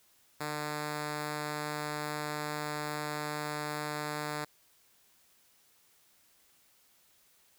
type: tone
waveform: 5% pulse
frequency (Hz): 149.8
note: D3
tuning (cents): +35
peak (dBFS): -23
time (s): 0.4-4.45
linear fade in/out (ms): 10
effects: white hiss -66 dBFS RMS until 7.58 s